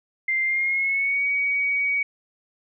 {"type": "tone with pitch glide", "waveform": "sine", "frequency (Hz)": [2093, 2256], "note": ["C7", "C#7"], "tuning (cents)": [0, 30], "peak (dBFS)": -20, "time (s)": [0.28, 2.03], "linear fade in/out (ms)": 5, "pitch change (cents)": 130, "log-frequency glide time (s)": [0.43, 1.24], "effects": []}